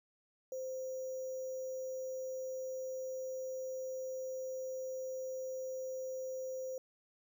sine tone with sample-and-hold, 520 Hz, C5, 11 cents flat, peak -38 dBFS, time 0.52-6.78 s, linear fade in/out 2 ms, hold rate 6300 Hz, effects none

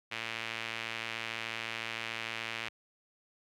sawtooth tone with band-pass filter, 113.7 Hz, A#2, 43 cents flat, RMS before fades -39 dBFS, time 0.11-2.69 s, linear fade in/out 10 ms, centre 2500 Hz, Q 2.1, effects none

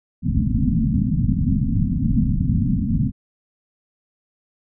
white low-pass noise, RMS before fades -19 dBFS, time 0.22-3.12 s, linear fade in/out 50 ms, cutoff 260 Hz, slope 96 dB/octave, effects none

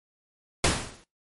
pink noise with exponential decay, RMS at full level -18 dBFS, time 0.64-1.04 s, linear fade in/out 2 ms, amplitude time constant 86 ms, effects noise-tail reverb RT60 0.2 s tail -21 dB re dry + MP3 48 kbps

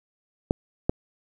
clicks, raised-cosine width 2 ms, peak -7 dBFS, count 2, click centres 0.509 / 0.895 s, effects 8-bit

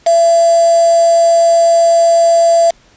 sine tone with quantisation, 673 Hz, E5, 36 cents sharp, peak -6 dBFS, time 0.06-2.71 s, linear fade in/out 10 ms, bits 3, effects pink hiss -48 dBFS RMS until 2.96 s + resampled to 16000 Hz

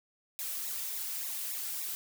blue noise with flanger, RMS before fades -37 dBFS, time 0.39-1.95 s, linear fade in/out 0 ms, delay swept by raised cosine 0.64 to 3.24 ms, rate 3.5 Hz, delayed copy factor -1, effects none

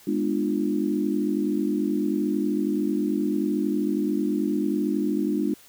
sine chord, G# diminished seventh, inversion none, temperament equal with one note detuned, 207.7 / 246.9 / 300 / 349.2 Hz, G#3 / B3 / D4 / F4, 0 / 0 / +37 / 0 cents, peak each -27 / -30 / -25 / -29 dBFS, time 0.07-5.54 s, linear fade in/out 5 ms, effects white hiss -52 dBFS RMS until 5.68 s

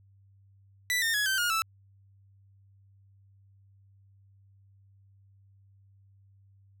sawtooth tone with pitch steps, 1975.5 / 1822 / 1680.5 / 1549.9 / 1429.5 / 1318.5 Hz, B6 / A#6 / G#6 / G6 / F6 / E6, 0 / -40 / +20 / -20 / +40 / 0 cents, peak -22 dBFS, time 0.9-1.62 s, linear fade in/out 0 ms, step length 120 ms, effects added 98 Hz sine -57 dBFS peak until 6.8 s

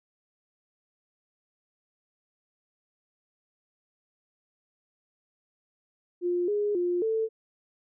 sine tone with pitch steps, 352.9 / 414 / 353 / 444 Hz, F4 / G#4 / F4 / A4, +18 / -5 / +19 / +16 cents, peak -24 dBFS, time 6.21-7.29 s, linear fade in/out 50 ms, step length 270 ms, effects none

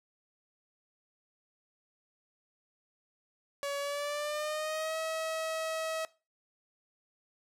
sawtooth tone with pitch glide, 565 to 641.6 Hz, C#5 to E5, +33 to -47 cents, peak -29 dBFS, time 3.63-6.05 s, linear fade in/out 0 ms, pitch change +220 cents, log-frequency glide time 3.79-4.97 s, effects noise-tail reverb RT60 0.3 s tail -20 dB re dry + low-pass 12000 Hz 12 dB/octave

